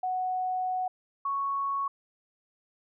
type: tone pair in turn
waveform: sine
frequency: 740 / 1108.7 Hz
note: F#5 / C#6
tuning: 0 / 0 cents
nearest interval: perfect fifth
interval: 700 cents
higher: second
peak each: -27 dBFS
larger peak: neither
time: 0.03-0.88 / 1.25-1.88 s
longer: first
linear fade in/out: 5 ms
effects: none